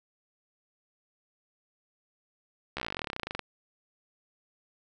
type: slowing click train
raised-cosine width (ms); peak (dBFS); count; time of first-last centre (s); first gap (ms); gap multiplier
0.3; -17; 25; 2.77-3.393; 14; 1.05
effects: none